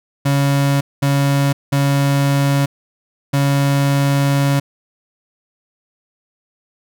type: tone bursts at uneven times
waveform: 35% pulse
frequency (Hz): 140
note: C#3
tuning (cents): +18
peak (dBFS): -11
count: 4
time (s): 0.25-0.81 / 1.02-1.53 / 1.72-2.66 / 3.33-4.6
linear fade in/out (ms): 10
effects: none